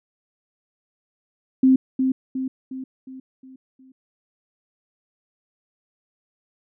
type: tone with echo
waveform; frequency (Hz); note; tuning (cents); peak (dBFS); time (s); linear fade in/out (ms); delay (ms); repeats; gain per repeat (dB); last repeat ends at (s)
sine; 261.6; C4; 0; -11; 1.63-1.76; 5; 360; 6; -6; 3.92
effects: none